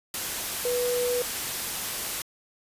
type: tone in noise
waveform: sine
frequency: 490.3 Hz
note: B4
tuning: 13 cents flat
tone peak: -24 dBFS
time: 0.65-1.22 s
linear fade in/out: 2 ms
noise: white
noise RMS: -31 dBFS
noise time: 0.14-2.22 s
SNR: +4 dB
effects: resampled to 32000 Hz